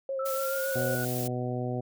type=tone with vibrato; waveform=sine; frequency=536 Hz; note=C5; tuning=42 cents sharp; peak=-29 dBFS; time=0.09-0.95 s; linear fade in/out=2 ms; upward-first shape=sine; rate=7.1 Hz; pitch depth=23 cents each way
type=tone with pitch glide; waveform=sine; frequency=1322 to 1466.9 Hz; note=E6 to F#6; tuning=+5 to -15 cents; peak=-34 dBFS; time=0.19-1.05 s; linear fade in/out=5 ms; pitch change=+180 cents; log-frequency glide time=0.31-0.71 s
type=noise; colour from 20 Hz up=blue; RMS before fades=-37 dBFS; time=0.25-1.28 s; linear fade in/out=10 ms
type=harmonic tone; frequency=124.2 Hz; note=B2; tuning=10 cents sharp; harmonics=1 / 2 / 3 / 4 / 5 / 6; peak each=-32 / -35 / -37 / -38 / -39 / -40 dBFS; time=0.75-1.81 s; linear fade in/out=10 ms
effects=none